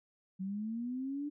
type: linear sweep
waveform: sine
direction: up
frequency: 185 to 296.6 Hz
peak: -35 dBFS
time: 0.39-1.3 s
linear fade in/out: 20 ms
effects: none